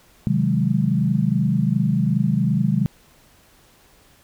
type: chord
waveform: sine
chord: Ab dominant seventh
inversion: first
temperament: equal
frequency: 130.81 / 155.56 / 185 / 207.7 Hz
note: C3 / Eb3 / Gb3 / Ab3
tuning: 0 / 0 / 0 / 0 cents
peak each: -22 dBFS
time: 0.27-2.86 s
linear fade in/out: 0 ms
effects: pink hiss -54 dBFS RMS until 4.23 s